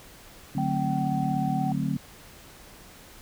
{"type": "chord", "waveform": "sine", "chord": "D dominant seventh", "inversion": "none", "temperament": "just", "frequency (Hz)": [146.83, 183.54, 220.2, 264.3], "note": ["D3", "F#3", "A3", "C4"], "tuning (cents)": [0, -14, 2, 18], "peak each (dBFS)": [-29, -30, -31, -31], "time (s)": [0.55, 1.97], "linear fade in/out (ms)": 5}
{"type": "tone with pitch glide", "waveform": "sine", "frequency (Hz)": [775, 758.6], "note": ["G5", "F#5"], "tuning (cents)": [-20, 43], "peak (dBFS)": -29, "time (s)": [0.58, 1.72], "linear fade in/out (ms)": 2, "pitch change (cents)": -37, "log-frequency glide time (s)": [0.73, 1.03]}
{"effects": ["pink hiss -49 dBFS RMS until 3.21 s"]}